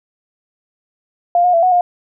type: tone with pitch steps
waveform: sine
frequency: 699 / 718 / 672 / 735 / 710 Hz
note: F5 / F5 / E5 / F#5 / F5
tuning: +1 / +48 / +33 / -12 / +28 cents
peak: -9 dBFS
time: 1.35-1.81 s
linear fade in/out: 2 ms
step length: 92 ms
effects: none